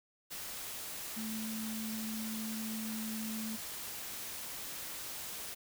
sine tone in noise, 220 Hz, A3, in tune, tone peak -38 dBFS, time 1.16-3.57 s, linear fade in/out 20 ms, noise white, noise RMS -43 dBFS, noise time 0.3-5.55 s, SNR +2 dB, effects none

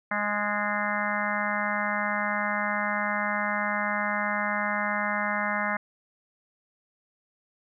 harmonic tone with a mistuned harmonic, 207.7 Hz, G#3, in tune, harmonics 1 / 3 / 4 / 5 / 6 / 7 / 8 / 9 / 10, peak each -34 / -34 / -34 / -34 / -34 / -34 / -34 / -34 / -34 dBFS, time 0.11-5.77 s, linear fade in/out 5 ms, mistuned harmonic 9, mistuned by -45 cents, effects none

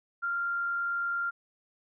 sine tone with frequency modulation, 1391 Hz, F6, 7 cents flat, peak -28 dBFS, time 0.22-1.31 s, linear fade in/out 20 ms, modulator 51.2 Hz, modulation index 0.23, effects none

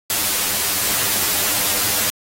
white noise with comb filter, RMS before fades -19 dBFS, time 0.1-2.1 s, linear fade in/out 0 ms, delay 9.9 ms, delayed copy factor +0.7, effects AAC 48 kbps

